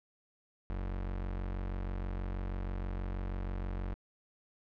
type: tone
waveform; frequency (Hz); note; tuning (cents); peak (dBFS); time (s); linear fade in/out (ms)
35% pulse; 46.25; F#1; 0; -33; 0.7-3.94; 0
effects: low-pass 2000 Hz 12 dB/octave